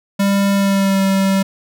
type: tone with pitch glide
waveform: square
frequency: 198.4 to 193.76 Hz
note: G3 to G3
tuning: +21 to -20 cents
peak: -13 dBFS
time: 0.19-1.43 s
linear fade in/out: 10 ms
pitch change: -41 cents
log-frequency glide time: 0.54-1.02 s
effects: none